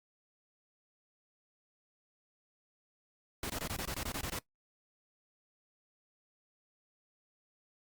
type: noise bursts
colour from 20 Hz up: pink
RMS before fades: -38 dBFS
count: 11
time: 3.43-4.388 s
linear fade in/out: 2 ms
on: 68 ms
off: 21 ms
effects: noise-tail reverb RT60 0.1 s tail -20 dB re dry + Opus 48 kbps